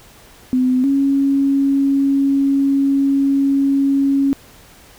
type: tone pair in turn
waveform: sine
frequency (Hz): 254.7 / 275.9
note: C4 / C#4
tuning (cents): -46 / -8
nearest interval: minor second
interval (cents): 138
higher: second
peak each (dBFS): -12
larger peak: neither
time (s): 0.53-0.84 / 0.84-4.33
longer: second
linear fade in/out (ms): 0
effects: pink hiss -45 dBFS RMS until 4.98 s